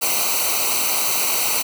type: noise with comb filter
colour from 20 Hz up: white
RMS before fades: -20 dBFS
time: 0.01-1.63 s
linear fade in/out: 20 ms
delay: 0.58 ms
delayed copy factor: -0.9
effects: none